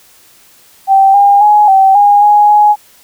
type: tone with pitch steps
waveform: sine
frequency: 778 / 806 / 837 / 772 / 818 / 831 / 836 Hz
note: G5 / G5 / G#5 / G5 / G#5 / G#5 / G#5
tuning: -13 / +48 / +13 / -27 / -26 / +1 / +11 cents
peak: -3 dBFS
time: 0.87-2.76 s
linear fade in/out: 50 ms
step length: 270 ms
effects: white hiss -44 dBFS RMS until 3.03 s